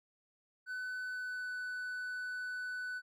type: tone with pitch glide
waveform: triangle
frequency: 1505 to 1494.6 Hz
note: F#6 to F#6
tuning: +29 to +17 cents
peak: -36 dBFS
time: 0.66-3.02 s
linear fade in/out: 50 ms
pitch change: -12 cents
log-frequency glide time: 0.99-1.52 s
effects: none